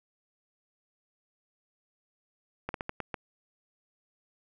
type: slowing click train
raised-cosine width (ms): 0.5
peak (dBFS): -18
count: 6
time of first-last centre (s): 2.69-3.142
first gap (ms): 52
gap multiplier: 1.28
effects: none